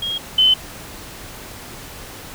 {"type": "tone pair in turn", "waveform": "sine", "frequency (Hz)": [3264, 3046], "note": ["G#7", "F#7"], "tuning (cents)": [-31, 50], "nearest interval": "minor second", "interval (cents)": 119, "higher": "first", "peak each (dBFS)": [-21, -10], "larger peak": "second", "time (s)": [[0.02, 0.18], [0.38, 0.54]], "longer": "neither", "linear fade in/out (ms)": 5, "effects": ["pink hiss -36 dBFS RMS until 2.34 s"]}